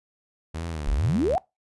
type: tone with vibrato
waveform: sawtooth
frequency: 77.4 Hz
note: D#2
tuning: 9 cents flat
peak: -26 dBFS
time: 0.54-1.36 s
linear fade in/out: 10 ms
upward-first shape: sine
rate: 2.1 Hz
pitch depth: 150 cents each way
type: exponential sweep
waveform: sine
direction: up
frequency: 35.25 to 800 Hz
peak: -20 dBFS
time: 0.87-1.38 s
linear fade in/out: 0 ms
effects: noise-tail reverb RT60 0.2 s tail -22 dB re dry + resampled to 24000 Hz